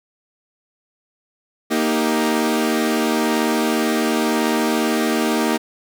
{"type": "chord", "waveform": "sawtooth", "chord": "Eb major", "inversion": "second", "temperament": "equal", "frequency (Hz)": [233.1, 311.1, 392], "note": ["Bb3", "Eb4", "G4"], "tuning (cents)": [0, 0, 0], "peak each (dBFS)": [-16, -17, -20], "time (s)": [1.7, 5.58], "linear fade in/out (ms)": 20, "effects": []}